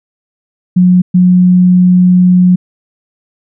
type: tone bursts at uneven times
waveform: sine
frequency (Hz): 180.9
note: F#3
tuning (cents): -39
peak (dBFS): -3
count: 2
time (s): 0.76-1.02 / 1.14-2.56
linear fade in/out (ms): 10
effects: none